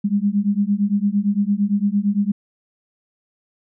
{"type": "beating tone pair", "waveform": "sine", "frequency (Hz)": [198.8, 207.6], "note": ["G3", "G#3"], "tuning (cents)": [25, 0], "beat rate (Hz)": 8.8, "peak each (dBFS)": -19, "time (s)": [0.04, 2.32], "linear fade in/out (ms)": 10, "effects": []}